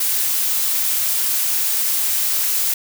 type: noise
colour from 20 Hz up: blue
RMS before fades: -19 dBFS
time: 0-2.74 s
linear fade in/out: 5 ms
effects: none